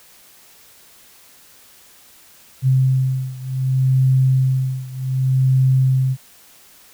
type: beating tone pair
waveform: sine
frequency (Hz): 130.8 / 131.46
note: C3 / C3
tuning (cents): 0 / +9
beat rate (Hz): 0.66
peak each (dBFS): -16 / -18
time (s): 2.62-6.17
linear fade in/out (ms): 50
effects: white hiss -48 dBFS RMS until 6.93 s